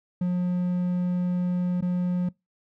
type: tone with dropouts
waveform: triangle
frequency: 178.9 Hz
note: F3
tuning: 42 cents sharp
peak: -20 dBFS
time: 0.21-2.29 s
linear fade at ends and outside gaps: 5 ms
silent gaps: 1.809-1.823 s
effects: noise-tail reverb RT60 0.2 s tail -24 dB re dry